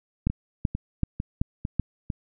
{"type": "two click trains", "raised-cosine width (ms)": 5, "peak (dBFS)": [-16, -10], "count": [5, 5], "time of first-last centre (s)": [[0.3, 2.102], [0.27, 1.797]], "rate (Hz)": [2.22, 2.62], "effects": []}